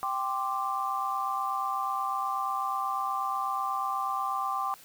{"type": "chord", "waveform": "sine", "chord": "G suspended fourth", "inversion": "none", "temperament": "equal", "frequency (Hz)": [784, 1046.5, 1174.7], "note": ["G5", "C6", "D6"], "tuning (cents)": [0, 0, 0], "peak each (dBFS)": [-33, -33, -31], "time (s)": [0.03, 4.74], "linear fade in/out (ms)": 0, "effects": ["white hiss -53 dBFS RMS until 4.84 s"]}